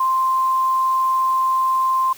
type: tone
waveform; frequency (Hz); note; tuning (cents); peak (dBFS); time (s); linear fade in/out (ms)
sine; 1046.5; C6; 0; -15; 0-2.13; 5
effects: white hiss -42 dBFS RMS until 2.17 s